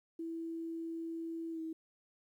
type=tone with pitch glide; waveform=sine; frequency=329.6 to 321.9 Hz; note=E4 to E4; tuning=0 to -41 cents; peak=-38 dBFS; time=0.19-1.73 s; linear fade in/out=5 ms; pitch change=-41 cents; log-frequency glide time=1.51-1.6 s; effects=12-bit